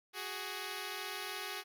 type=tone pair together; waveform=5% pulse; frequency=372.4 / 415.3 Hz; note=F#4 / G#4; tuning=+11 / 0 cents; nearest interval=major second; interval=189 cents; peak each=-31 / -31 dBFS; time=0.13-1.64 s; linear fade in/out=50 ms; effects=none